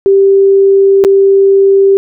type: tone with dropouts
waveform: sine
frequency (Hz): 392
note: G4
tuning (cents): 0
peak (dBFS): -3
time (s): 0.06-1.97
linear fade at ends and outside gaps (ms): 0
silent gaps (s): 1.04-1.048
effects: none